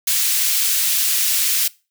white high-pass noise, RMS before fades -18 dBFS, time 0.07-1.68 s, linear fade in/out 5 ms, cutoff 2500 Hz, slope 12 dB/octave, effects noise-tail reverb RT60 0.3 s tail -22 dB re dry

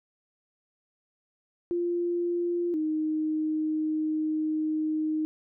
sine tone pair in turn, 347.6 / 310.7 Hz, F4 / D#4, -8 / -2 cents, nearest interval major second, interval 194 cents, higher first, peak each -25 dBFS, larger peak neither, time 1.71-2.74 / 2.74-5.25 s, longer second, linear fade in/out 0 ms, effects none

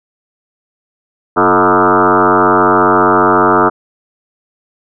sine tone with frequency modulation, 815 Hz, G#5, 33 cents flat, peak -6 dBFS, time 1.36-3.7 s, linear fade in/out 20 ms, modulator 94.7 Hz, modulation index 6, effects none

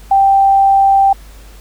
sine tone, 784 Hz, G5, in tune, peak -6 dBFS, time 0.11-1.13 s, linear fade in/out 5 ms, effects added 50 Hz sine -34 dBFS peak until 1.6 s + pink hiss -43 dBFS RMS until 1.6 s

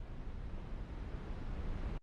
brown noise with level ramp, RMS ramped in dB -45 to -38 dBFS, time 0-1.98 s, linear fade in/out 5 ms, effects low-pass 4000 Hz 12 dB/octave + Opus 32 kbps

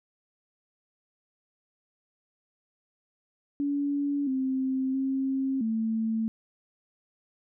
sine tone with pitch steps, 284.8 / 262.9 / 267.5 / 222.9 Hz, C#4 / C4 / C4 / A3, +47 / +8 / +38 / +23 cents, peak -25 dBFS, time 3.6-6.28 s, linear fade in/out 0 ms, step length 670 ms, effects none

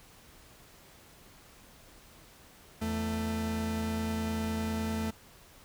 40% pulse tone pair together, 83.68 / 221.1 Hz, E2 / A3, +27 / +9 cents, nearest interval octave + perfect fourth, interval 1682 cents, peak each -35 / -31 dBFS, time 2.81-5.11 s, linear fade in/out 10 ms, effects pink hiss -56 dBFS RMS until 5.64 s

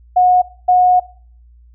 sine tone bursts at uneven times, 727 Hz, F#5, 31 cents flat, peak -7 dBFS, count 2, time 0.16-0.42 / 0.68-1 s, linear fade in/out 10 ms, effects noise-tail reverb RT60 0.5 s tail -20 dB re dry + added 59 Hz sine -42 dBFS peak until 1.74 s

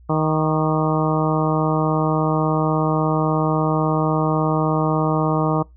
harmonic tone with a mistuned harmonic, 156.4 Hz, D#3, 9 cents sharp, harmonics 1 / 2 / 3 / 4 / 5 / 6 / 7 / 8, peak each -20 / -23 / -25 / -26 / -27 / -28 / -28 / -29 dBFS, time 0.09-5.63 s, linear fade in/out 10 ms, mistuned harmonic 8, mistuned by -47 cents, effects noise-tail reverb RT60 0.2 s tail -24 dB re dry + added 60 Hz sine -44 dBFS peak until 5.76 s

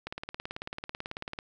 click train, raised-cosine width 0.3 ms, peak -20 dBFS, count 25, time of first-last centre 0.07-1.389 s, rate 18.2 Hz, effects none

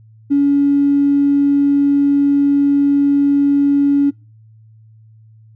triangle tone with tanh clipping, 282.9 Hz, C#4, 35 cents sharp, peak -9 dBFS, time 0.3-4.11 s, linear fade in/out 20 ms, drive 2 dB, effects noise-tail reverb RT60 0.3 s tail -24 dB re dry + added 110 Hz sine -42 dBFS peak until 5.55 s

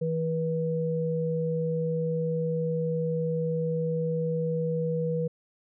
sine tone pair together, 162.1 / 485.8 Hz, E3 / B4, -29 / -29 cents, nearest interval octave + perfect fifth, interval 1900 cents, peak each -28 dBFS, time 0.01-5.28 s, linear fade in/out 10 ms, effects none

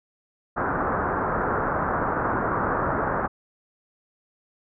white low-pass noise, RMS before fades -25 dBFS, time 0.56-3.28 s, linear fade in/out 20 ms, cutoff 1500 Hz, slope 48 dB/octave, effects none

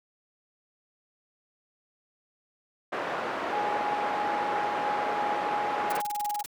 pink band-pass noise, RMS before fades -32 dBFS, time 2.92-6.01 s, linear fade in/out 10 ms, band 470 to 1500 Hz, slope 12 dB/octave
sine tone with tremolo, 830.6 Hz, G#5, in tune, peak -27 dBFS, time 3.52-6.43 s, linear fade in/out 10 ms, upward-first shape triangle, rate 3 Hz, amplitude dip 30%
white noise bursts, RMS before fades -37 dBFS, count 12, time 5.9-6.461 s, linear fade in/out 5 ms, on 22 ms, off 27 ms
effects none

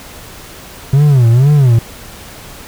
triangle tone with vibrato, 130.81 Hz, C3, in tune, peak -3 dBFS, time 0.93-1.79 s, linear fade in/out 5 ms, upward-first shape sine, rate 2.1 Hz, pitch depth 230 cents each way, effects pink hiss -33 dBFS RMS until 2.67 s

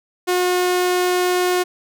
sawtooth tone, 360.9 Hz, F#4, 43 cents flat, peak -12 dBFS, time 0.27-1.64 s, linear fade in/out 20 ms, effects none

